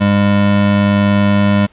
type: tone pair together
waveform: square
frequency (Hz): 101.1 / 202.2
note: G#2 / G#3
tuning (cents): -46 / -46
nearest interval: octave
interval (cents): 1200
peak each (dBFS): -16 / -11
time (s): 0-1.67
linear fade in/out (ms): 20
effects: pink hiss -50 dBFS RMS until 1.72 s + resampled to 8000 Hz